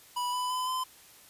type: tone with pitch steps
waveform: square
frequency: 983 / 996.7 / 1010.6 / 1024.7 Hz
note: B5 / B5 / B5 / C6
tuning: -8 / +16 / +40 / -36 cents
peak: -30 dBFS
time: 0.16-0.84 s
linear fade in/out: 10 ms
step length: 170 ms
effects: white hiss -55 dBFS RMS until 1.29 s + resampled to 32000 Hz